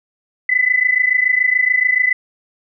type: tone pair together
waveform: sine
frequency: 1993 / 2020 Hz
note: B6 / B6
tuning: +15 / +39 cents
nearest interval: unison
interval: 24 cents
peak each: -15 dBFS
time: 0.49-2.13 s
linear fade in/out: 5 ms
effects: none